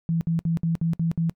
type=tone bursts; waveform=sine; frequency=165.7 Hz; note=E3; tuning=9 cents sharp; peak=-20 dBFS; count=7; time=0.09-1.296 s; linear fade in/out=0 ms; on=120 ms; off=61 ms; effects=noise-tail reverb RT60 0.1 s tail -22 dB re dry